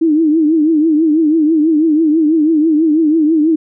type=tone with vibrato; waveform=sine; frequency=313.1 Hz; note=D#4; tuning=11 cents sharp; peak=-8 dBFS; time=0.01-3.56 s; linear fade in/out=10 ms; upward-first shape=triangle; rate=6.1 Hz; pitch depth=120 cents each way; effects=none